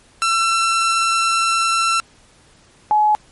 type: tone pair in turn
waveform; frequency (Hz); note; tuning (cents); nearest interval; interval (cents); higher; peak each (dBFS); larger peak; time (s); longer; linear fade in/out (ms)
sawtooth / sine; 1345 / 847.3; E6 / G#5; +34 / +34; minor sixth; 800; first; -11; neither; 0.22-2 / 2.91-3.15; first; 0
effects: pink hiss -51 dBFS RMS until 3.31 s + MP3 48 kbps